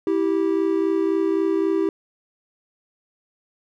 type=tone pair together; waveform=triangle; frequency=326.6 / 390.4 Hz; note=E4 / G4; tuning=-16 / -7 cents; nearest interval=minor third; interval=309 cents; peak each=-19 dBFS; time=0.07-1.89 s; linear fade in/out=2 ms; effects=none